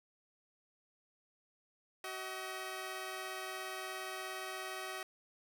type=tone pair together; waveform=10% pulse; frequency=376.8 / 633.7 Hz; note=F#4 / D#5; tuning=+32 / +32 cents; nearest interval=major sixth; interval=900 cents; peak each=-35 / -36 dBFS; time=2.04-5.03 s; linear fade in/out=2 ms; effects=none